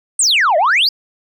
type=exponential two-way sweep; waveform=sine; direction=down then up; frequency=9040 to 585 to 5060 Hz; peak=-8 dBFS; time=0.19-0.89 s; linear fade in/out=5 ms; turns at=0.57 s; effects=tanh soft clip ceiling -8 dBFS